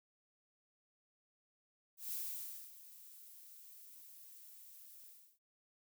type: noise with ADSR envelope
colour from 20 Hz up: violet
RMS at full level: -41 dBFS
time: 1.97-5.39 s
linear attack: 150 ms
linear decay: 590 ms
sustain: -16 dB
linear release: 340 ms
effects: none